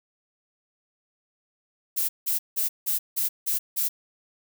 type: noise bursts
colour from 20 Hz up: violet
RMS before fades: -25 dBFS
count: 7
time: 1.96-3.89 s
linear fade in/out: 20 ms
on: 130 ms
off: 170 ms
effects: none